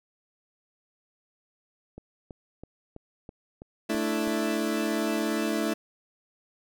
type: click train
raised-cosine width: 2 ms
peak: -28 dBFS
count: 8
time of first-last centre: 1.98-4.275 s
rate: 3.05 Hz
type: chord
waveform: 30% pulse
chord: A suspended fourth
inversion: none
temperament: equal with one note detuned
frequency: 220 / 293.7 / 330.8 Hz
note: A3 / D4 / E4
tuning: 0 / 0 / +6 cents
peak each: -27 / -29 / -27 dBFS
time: 3.89-5.74 s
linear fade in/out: 10 ms
effects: none